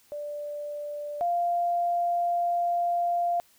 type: tone pair in turn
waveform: sine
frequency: 587.3 / 695.6 Hz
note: D5 / F5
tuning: 0 / -7 cents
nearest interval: minor third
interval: 293 cents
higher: second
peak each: -32 / -23 dBFS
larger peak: second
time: 0.12-1.21 / 1.21-3.4 s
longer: second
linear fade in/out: 0 ms
effects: white hiss -61 dBFS RMS until 3.58 s